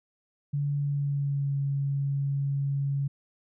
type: tone with pitch glide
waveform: sine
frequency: 143.4 to 139.56 Hz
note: D3 to C#3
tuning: -41 to +12 cents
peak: -25 dBFS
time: 0.53-3.08 s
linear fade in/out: 10 ms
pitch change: -47 cents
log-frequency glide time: 0.76-1.57 s
effects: none